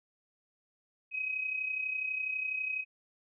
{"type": "tone with amplitude modulation", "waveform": "sine", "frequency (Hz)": 2531, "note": "D#7", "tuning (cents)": 29, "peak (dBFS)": -29, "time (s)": [1.11, 2.85], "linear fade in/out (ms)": 50, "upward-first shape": "sine", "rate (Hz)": 32.1, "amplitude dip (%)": 60, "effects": []}